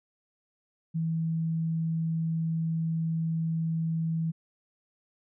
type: tone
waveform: sine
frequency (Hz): 162.8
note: E3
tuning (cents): -21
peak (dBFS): -26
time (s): 0.94-4.32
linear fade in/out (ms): 20
effects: none